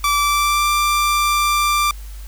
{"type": "tone with pitch glide", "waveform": "sawtooth", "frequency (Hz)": [1160, 1181.6], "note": ["D6", "D6"], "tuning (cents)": [-22, 10], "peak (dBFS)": -11, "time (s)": [0.04, 1.91], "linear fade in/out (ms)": 2, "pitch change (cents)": 32, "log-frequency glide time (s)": [0.17, 0.69], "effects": ["added 50 Hz sine -30 dBFS peak until 2.27 s", "white hiss -45 dBFS RMS until 2.27 s"]}